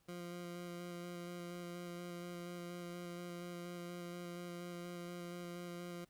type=tone with vibrato; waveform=20% pulse; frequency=174.8 Hz; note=F3; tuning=2 cents sharp; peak=-40 dBFS; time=0.08-6.05 s; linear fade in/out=10 ms; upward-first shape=square; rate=4.2 Hz; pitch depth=10 cents each way; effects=pink hiss -75 dBFS RMS until 6.09 s